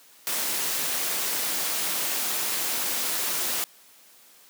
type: noise with amplitude modulation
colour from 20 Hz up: white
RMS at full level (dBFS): -26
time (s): 0.27-3.64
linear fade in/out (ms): 0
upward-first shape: sine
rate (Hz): 267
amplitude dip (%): 30
effects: white hiss -54 dBFS RMS until 4.49 s + high-pass 200 Hz 12 dB/octave